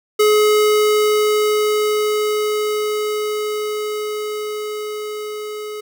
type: tone with level ramp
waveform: square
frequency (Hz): 423.6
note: G#4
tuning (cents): +34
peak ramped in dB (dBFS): -11 to -27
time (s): 0.19-5.81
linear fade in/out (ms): 10
effects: none